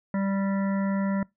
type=harmonic tone; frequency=196 Hz; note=G3; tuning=in tune; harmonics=1 / 3 / 5 / 7 / 9 / 10; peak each=-24 / -34 / -38 / -41 / -43 / -44 dBFS; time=0.14-1.23 s; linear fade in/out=2 ms; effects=noise-tail reverb RT60 0.2 s tail -24 dB re dry